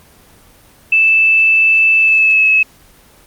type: tone with pitch glide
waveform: sine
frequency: 2637 to 2584 Hz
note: E7 to E7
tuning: 0 to -35 cents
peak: -7 dBFS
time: 0.92-2.63 s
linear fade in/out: 5 ms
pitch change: -35 cents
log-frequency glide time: 1.99-2.47 s
effects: pink hiss -45 dBFS RMS until 3.26 s + Opus 24 kbps